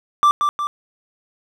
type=tone with echo; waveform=triangle; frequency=1174.7 Hz; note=D6; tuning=in tune; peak=-8 dBFS; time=0.23-0.31 s; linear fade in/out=0 ms; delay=180 ms; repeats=2; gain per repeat=-5 dB; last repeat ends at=0.67 s; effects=none